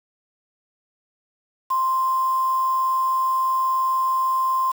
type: tone with quantisation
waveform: sine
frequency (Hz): 1046.5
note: C6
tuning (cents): 0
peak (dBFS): -18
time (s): 1.7-4.72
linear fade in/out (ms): 10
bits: 6
effects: none